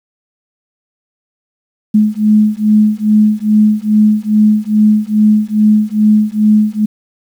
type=beating tone pair; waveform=sine; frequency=211.7 / 214.1 Hz; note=G#3 / A3; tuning=+33 / -47 cents; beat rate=2.4 Hz; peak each=-10 dBFS; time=1.94-6.86 s; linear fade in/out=10 ms; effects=7-bit